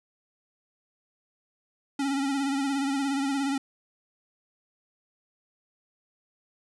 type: tone with vibrato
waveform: square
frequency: 275.7 Hz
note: C#4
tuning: 9 cents flat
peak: -26 dBFS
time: 1.99-3.58 s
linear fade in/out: 5 ms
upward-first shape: sine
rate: 17 Hz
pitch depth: 49 cents each way
effects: resampled to 24000 Hz